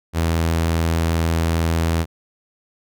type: tone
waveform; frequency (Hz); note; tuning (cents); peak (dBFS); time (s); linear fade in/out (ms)
sawtooth; 82.41; E2; 0; -13; 0.13-2.06; 50
effects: none